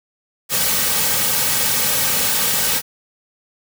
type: noise with comb filter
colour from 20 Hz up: white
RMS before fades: -18 dBFS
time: 0.49-2.82 s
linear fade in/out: 50 ms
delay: 2.9 ms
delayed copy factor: -0.75
effects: none